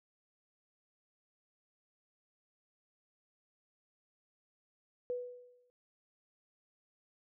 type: tone with exponential decay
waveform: sine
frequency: 492.6 Hz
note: B4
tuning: 5 cents flat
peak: -32 dBFS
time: 5.1-5.7 s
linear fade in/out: 0 ms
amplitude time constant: 130 ms
effects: none